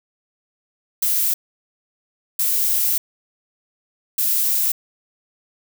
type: noise bursts at uneven times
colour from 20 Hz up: violet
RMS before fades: -19 dBFS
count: 3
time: 1.02-1.34 / 2.39-2.98 / 4.18-4.72 s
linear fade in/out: 5 ms
effects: none